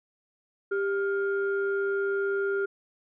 sine tone pair together, 395.4 / 1409 Hz, G4 / F6, +15 / +15 cents, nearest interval octave + minor seventh, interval 2200 cents, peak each -25 / -31 dBFS, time 0.71-2.66 s, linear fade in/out 10 ms, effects tanh soft clip ceiling -17 dBFS

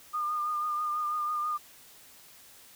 sine tone with vibrato, 1213 Hz, D#6, 44 cents flat, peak -28 dBFS, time 0.13-1.58 s, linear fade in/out 20 ms, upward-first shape triangle, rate 6.1 Hz, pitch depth 33 cents each way, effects white hiss -54 dBFS RMS until 2.75 s

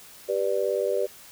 sine chord, G major, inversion none, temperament just, 392 / 490 / 588 Hz, G4 / B4 / D5, 0 / -14 / +2 cents, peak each -27 dBFS, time 0.28-1.07 s, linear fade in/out 20 ms, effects white hiss -48 dBFS RMS until 1.31 s

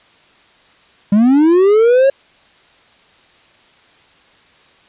triangle linear sweep, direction up, 195.9 to 554.4 Hz, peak -5 dBFS, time 1.12-2.1 s, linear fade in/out 5 ms, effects white hiss -49 dBFS RMS until 4.88 s + resampled to 8000 Hz

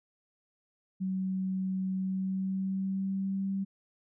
sine tone with pitch glide, 188.6 to 194.58 Hz, F#3 to G3, +33 to -13 cents, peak -29 dBFS, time 1-3.65 s, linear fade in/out 20 ms, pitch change +54 cents, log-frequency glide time 1.95-3.51 s, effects none

